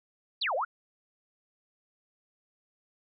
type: exponential two-way sweep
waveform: sine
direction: down then up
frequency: 4808 to 493.9 to 1541 Hz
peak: -27 dBFS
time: 0.41-0.65 s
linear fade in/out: 10 ms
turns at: 0.55 s
effects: none